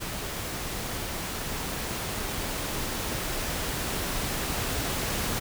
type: noise with level ramp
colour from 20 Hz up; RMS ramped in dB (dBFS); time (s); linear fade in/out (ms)
pink; -34 to -29; 0-5.4; 20
effects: none